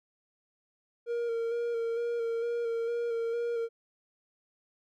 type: tone with vibrato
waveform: triangle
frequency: 466.2 Hz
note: A#4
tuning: in tune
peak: -27 dBFS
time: 1.06-3.69 s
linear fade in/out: 50 ms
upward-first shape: square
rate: 2.2 Hz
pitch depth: 21 cents each way
effects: none